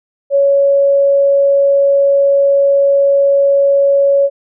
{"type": "tone", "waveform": "sine", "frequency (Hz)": 558, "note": "C#5", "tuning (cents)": 11, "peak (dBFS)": -7, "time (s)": [0.3, 4.3], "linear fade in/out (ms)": 50, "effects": []}